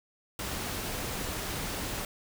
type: noise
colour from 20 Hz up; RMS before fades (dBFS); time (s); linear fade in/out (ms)
pink; -35; 0.39-2.05; 2
effects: none